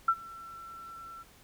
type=tone with ADSR envelope; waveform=sine; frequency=1345 Hz; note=E6; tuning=34 cents sharp; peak=-19 dBFS; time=0.08-1.24 s; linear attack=6 ms; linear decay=58 ms; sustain=-24 dB; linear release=29 ms; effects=pink hiss -58 dBFS RMS until 1.43 s